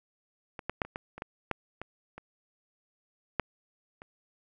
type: clicks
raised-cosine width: 0.5 ms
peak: -24 / -16 / -12 / -29 / -20 / -28 / -20 / -14 / -23 / -28 / -11 / -30 dBFS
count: 12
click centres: 0.592 / 0.696 / 0.818 / 0.85 / 0.959 / 1.18 / 1.221 / 1.513 / 1.816 / 2.18 / 3.397 / 4.019 s
effects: none